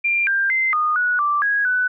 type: tone with pitch steps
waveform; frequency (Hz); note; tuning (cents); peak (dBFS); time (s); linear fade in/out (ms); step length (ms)
sine; 2384 / 1590 / 2075 / 1228 / 1466 / 1172 / 1652 / 1495; D7 / G6 / C7 / D#6 / F#6 / D6 / G#6 / F#6; +25 / +24 / -15 / -23 / -16 / -4 / -10 / +17; -16; 0.04-1.88; 10; 230
effects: none